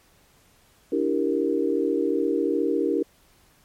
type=chord; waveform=sine; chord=E half-diminished seventh; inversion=third; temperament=equal with one note detuned; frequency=290 / 329.6 / 392 / 466.2 Hz; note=D4 / E4 / G4 / Bb4; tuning=-22 / 0 / 0 / 0 cents; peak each=-26 dBFS; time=0.92-3.03 s; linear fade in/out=5 ms; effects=pink hiss -59 dBFS RMS until 3.64 s + MP3 64 kbps